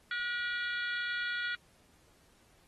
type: harmonic tone with a mistuned harmonic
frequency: 481.6 Hz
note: B4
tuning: 44 cents flat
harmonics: 3 / 4 / 5 / 6 / 7 / 8 / 9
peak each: -34 / -40 / -45 / -51 / -42 / -51 / -50 dBFS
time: 0.11-1.55 s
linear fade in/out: 2 ms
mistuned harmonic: 5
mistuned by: -28 cents
effects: pink hiss -66 dBFS RMS until 2.67 s + AAC 32 kbps